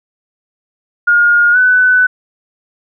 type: tone with pitch glide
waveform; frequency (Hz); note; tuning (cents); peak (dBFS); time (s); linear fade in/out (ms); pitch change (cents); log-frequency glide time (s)
sine; 1425 to 1499.3; F6 to F#6; +34 to +22; -6; 1.07-2.07; 10; +88; 1.52-1.57
effects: none